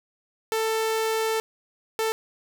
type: tone bursts at uneven times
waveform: sawtooth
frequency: 443.5 Hz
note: A4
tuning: 14 cents sharp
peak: -19 dBFS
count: 2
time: 0.52-1.4 / 1.99-2.12 s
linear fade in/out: 0 ms
effects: none